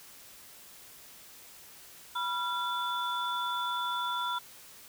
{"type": "tone cluster", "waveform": "sine", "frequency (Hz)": [979, 1376, 3476], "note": ["B5", "F6", "A7"], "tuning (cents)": [-15, -26, -22], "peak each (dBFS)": [-33, -34, -37], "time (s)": [2.15, 4.39], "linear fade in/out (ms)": 10, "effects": ["white hiss -52 dBFS RMS until 4.88 s"]}